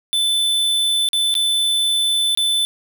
square tone with dropouts, 3516 Hz, A7, 2 cents flat, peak -16 dBFS, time 0.13-2.65 s, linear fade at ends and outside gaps 0 ms, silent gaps 1.088-1.132 / 1.341-1.352 / 2.35-2.374 s, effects none

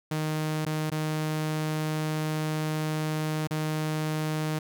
sawtooth tone with dropouts, 155.1 Hz, D#3, 5 cents flat, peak -23 dBFS, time 0.11-4.59 s, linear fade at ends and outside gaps 5 ms, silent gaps 0.652-0.663 / 0.901-0.917 / 3.473-3.508 s, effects none

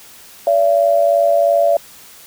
sine tone pair together, 574 / 676.9 Hz, D5 / E5, -40 / +46 cents, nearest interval minor third, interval 286 cents, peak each -13 dBFS, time 0.47-1.77 s, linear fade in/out 2 ms, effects white hiss -41 dBFS RMS until 2.26 s

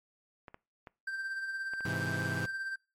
clicks, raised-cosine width 0.5 ms, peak -31 dBFS, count 6, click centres 0.482 / 0.544 / 0.872 / 1.736 / 1.807 / 1.94 s
triangle tone with tremolo, 1568 Hz, G6, in tune, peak -31 dBFS, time 1.07-2.76 s, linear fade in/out 5 ms, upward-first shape sine, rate 17 Hz, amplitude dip 40%
sawtooth chord, Ab augmented, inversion none, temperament equal, 103.83 / 130.81 / 164.81 Hz, Ab2 / C3 / E3, 0 / 0 / 0 cents, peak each -34 dBFS, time 1.85-2.46 s, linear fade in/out 5 ms
effects noise-tail reverb RT60 0.3 s tail -23 dB re dry + MP3 64 kbps

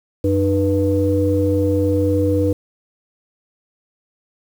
sine tone cluster, 93.3 / 302.6 / 488.2 Hz, F#2 / D#4 / B4, +15 / -48 / -20 cents, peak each -18 dBFS, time 0.24-2.53 s, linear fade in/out 5 ms, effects tanh soft clip ceiling -5 dBFS + 7-bit

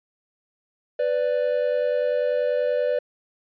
triangle tone pair together, 496.9 / 587.2 Hz, B4 / D5, +11 / 0 cents, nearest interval minor third, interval 289 cents, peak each -21 dBFS, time 0.99-2.99 s, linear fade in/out 5 ms, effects resampled to 11025 Hz

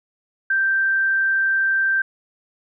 sine tone, 1568 Hz, G6, in tune, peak -16 dBFS, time 0.5-2.02 s, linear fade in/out 5 ms, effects none

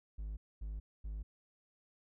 triangle tone bursts, 52 Hz, G#1, 3 cents sharp, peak -37 dBFS, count 3, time 0.18-1.23 s, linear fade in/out 10 ms, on 190 ms, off 240 ms, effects none

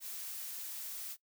blue noise, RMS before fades -43 dBFS, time 0-1.17 s, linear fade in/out 50 ms, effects noise-tail reverb RT60 0.1 s tail -20 dB re dry

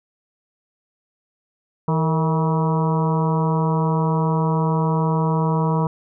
harmonic tone with a mistuned harmonic, 161.2 Hz, E3, 38 cents flat, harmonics 1 / 2 / 3 / 4 / 5 / 6 / 7 / 8, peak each -18 / -31 / -26 / -32 / -33 / -25 / -32 / -37 dBFS, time 1.88-5.87 s, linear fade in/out 2 ms, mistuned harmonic 3, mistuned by -63 cents, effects none

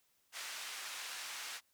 pink band-pass noise, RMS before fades -45 dBFS, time 0.32-1.61 s, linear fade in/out 50 ms, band 1400 to 9100 Hz, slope 12 dB/octave, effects white hiss -75 dBFS RMS until 1.73 s

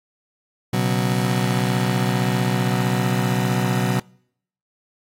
35% pulse chord, B suspended second, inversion none, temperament just, 123.47 / 138.9 / 185.21 Hz, B2 / C#3 / F#3, 0 / +4 / +2 cents, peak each -20 / -25 / -20 dBFS, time 0.73-4 s, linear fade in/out 5 ms, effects noise-tail reverb RT60 0.7 s tail -26 dB re dry + AAC 48 kbps

